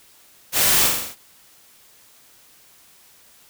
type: noise with echo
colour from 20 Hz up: white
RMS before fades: -19 dBFS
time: 0.52-0.9 s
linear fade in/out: 50 ms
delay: 43 ms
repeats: 6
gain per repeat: -3 dB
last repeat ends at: 1.158 s
effects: white hiss -52 dBFS RMS until 3.49 s